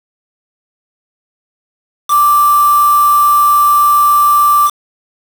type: tone with quantisation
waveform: sine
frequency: 1174.7 Hz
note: D6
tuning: in tune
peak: -6 dBFS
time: 2.08-4.71 s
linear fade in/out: 50 ms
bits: 3
effects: none